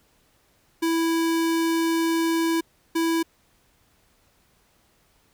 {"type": "tone bursts at uneven times", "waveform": "square", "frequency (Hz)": 329.6, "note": "E4", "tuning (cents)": 0, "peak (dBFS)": -21, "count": 2, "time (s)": [[0.82, 2.61], [2.95, 3.23]], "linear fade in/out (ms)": 10, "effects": ["pink hiss -63 dBFS RMS until 5.33 s"]}